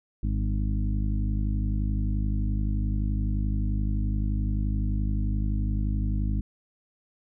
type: harmonic tone with a mistuned harmonic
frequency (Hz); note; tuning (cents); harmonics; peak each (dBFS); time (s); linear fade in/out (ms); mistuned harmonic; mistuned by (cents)
51.6; G#1; -10; 1 / 2 / 3 / 4 / 5 / 6; -25 / -30 / -38 / -34 / -39 / -41; 0.23-6.41; 5; 4; -21
effects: none